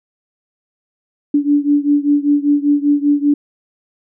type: beating tone pair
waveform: sine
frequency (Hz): 287.9 / 293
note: D4 / D4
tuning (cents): -34 / -4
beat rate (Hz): 5.1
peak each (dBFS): -13 / -15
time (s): 1.34-3.34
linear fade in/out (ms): 5
effects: none